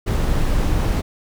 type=noise; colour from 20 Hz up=brown; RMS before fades=-18 dBFS; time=0.06-1.02 s; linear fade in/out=20 ms; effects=none